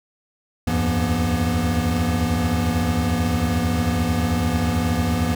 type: tone cluster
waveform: square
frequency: 77 / 86 / 99.4 / 169.3 / 241.8 Hz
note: D#2 / F2 / G2 / E3 / B3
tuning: -17 / -26 / +25 / +46 / -36 cents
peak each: -28 / -26 / -27 / -26 / -24 dBFS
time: 0.67-5.35 s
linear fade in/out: 5 ms
effects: none

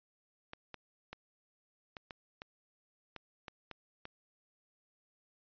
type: clicks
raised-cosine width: 0.3 ms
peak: -28 dBFS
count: 10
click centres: 0.534 / 0.743 / 1.13 / 1.968 / 2.108 / 2.419 / 3.163 / 3.482 / 3.713 / 4.054 s
effects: resampled to 11025 Hz

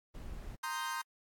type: noise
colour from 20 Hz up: brown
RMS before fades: -44 dBFS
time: 0.14-0.56 s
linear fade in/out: 10 ms
type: chord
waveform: 40% pulse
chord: C minor seventh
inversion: third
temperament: equal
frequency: 932.3 / 1046.5 / 1244.5 / 1568 Hz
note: Bb5 / C6 / Eb6 / G6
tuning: 0 / 0 / 0 / 0 cents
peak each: -40 / -40 / -44 / -40 dBFS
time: 0.63-1.02 s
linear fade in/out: 10 ms
effects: AAC 64 kbps

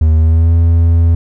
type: tone with pitch glide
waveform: triangle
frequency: 78.9 to 83.59 Hz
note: D#2 to E2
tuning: +25 to +25 cents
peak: -4 dBFS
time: 0.01-1.15 s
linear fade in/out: 5 ms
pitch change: +100 cents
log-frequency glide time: 0.14-0.53 s
effects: none

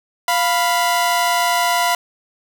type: tone pair together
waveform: sawtooth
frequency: 698.5 / 988.4 Hz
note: F5 / B5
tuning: 0 / +1 cents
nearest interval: tritone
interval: 601 cents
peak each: -14 dBFS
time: 0.28-1.95 s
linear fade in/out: 2 ms
effects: none

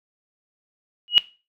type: tone with exponential growth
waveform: sine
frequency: 2900 Hz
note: F#7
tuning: 35 cents flat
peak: -6 dBFS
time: 1.08-1.18 s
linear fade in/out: 0 ms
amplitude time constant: 20 ms
effects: noise-tail reverb RT60 0.3 s tail -17 dB re dry

